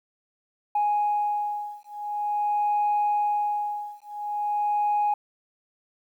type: beating tone pair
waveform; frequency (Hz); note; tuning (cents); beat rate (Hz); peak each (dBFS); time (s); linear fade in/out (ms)
sine; 830.6 / 831.06; G#5 / G#5; 0 / +1; 0.46; -25; 0.75-5.14; 5
effects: tanh soft clip ceiling -17 dBFS + 10-bit